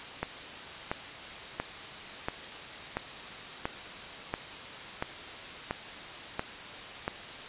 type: click train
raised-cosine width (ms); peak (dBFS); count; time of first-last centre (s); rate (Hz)
0.5; -15; 11; 0.23-7.079; 1.46
effects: white hiss -42 dBFS RMS until 7.48 s + resampled to 8000 Hz